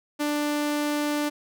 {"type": "tone", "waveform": "sawtooth", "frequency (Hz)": 295.1, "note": "D4", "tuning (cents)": 8, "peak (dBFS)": -20, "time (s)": [0.19, 1.3], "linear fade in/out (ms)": 20, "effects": []}